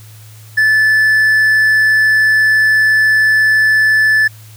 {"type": "tone", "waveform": "triangle", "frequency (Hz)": 1743, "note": "A6", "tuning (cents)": -17, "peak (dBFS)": -6, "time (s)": [0.57, 4.28], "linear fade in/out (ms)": 10, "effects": ["added 108 Hz sine -35 dBFS peak until 4.56 s", "white hiss -43 dBFS RMS until 4.56 s"]}